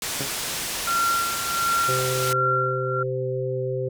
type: low-pass noise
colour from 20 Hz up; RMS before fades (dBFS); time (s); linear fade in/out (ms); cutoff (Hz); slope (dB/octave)
white; -29; 0.02-2.33; 2; 9700; 12
type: tone with exponential decay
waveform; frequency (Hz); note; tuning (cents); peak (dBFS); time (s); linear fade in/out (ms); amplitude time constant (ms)
15% pulse; 138.59; C#3; 0; -19; 0.2-0.36; 5; 33
type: tone with tremolo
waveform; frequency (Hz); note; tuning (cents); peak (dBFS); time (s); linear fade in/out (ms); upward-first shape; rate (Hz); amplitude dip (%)
sine; 1373; F6; -30; -19; 0.87-3.03; 5; sine; 1.4; 70
type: harmonic tone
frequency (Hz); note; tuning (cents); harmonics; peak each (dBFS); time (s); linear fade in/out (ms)
129; C3; -24; 1 / 3 / 4; -28 / -28 / -28; 1.88-3.89; 10
effects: none